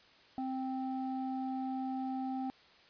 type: tone with low-pass filter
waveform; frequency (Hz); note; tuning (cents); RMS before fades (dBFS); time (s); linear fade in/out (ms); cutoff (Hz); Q
square; 261.7; C4; 0; -37; 0.38-2.5; 0; 660; 9.3
effects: white hiss -61 dBFS RMS until 2.89 s + resampled to 11025 Hz